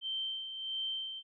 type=tone with tremolo; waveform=sine; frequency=3121 Hz; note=G7; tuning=8 cents flat; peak=-33 dBFS; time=0.01-1.23 s; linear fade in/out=50 ms; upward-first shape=sine; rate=1.5 Hz; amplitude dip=55%; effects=none